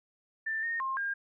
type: tone with pitch steps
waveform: sine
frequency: 1778 / 1842 / 1063 / 1610 Hz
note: A6 / A#6 / C6 / G6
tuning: +18 / -21 / +27 / +46 cents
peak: -30 dBFS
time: 0.46-1.14 s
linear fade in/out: 10 ms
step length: 170 ms
effects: none